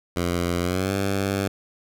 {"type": "tone with pitch glide", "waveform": "10% pulse", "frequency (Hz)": [87.31, 98], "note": ["F2", "G2"], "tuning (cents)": [0, 0], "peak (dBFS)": -14, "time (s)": [0.16, 1.48], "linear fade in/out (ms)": 5, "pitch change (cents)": 200, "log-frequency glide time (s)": [0.61, 0.93], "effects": []}